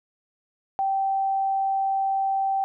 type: tone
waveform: sine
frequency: 778 Hz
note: G5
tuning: 13 cents flat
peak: -21 dBFS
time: 0.79-2.64 s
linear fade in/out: 0 ms
effects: none